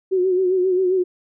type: tone with vibrato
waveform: sine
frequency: 370 Hz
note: F#4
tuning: in tune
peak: -15 dBFS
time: 0.11-1.04 s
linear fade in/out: 20 ms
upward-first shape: sine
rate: 7.5 Hz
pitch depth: 54 cents each way
effects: none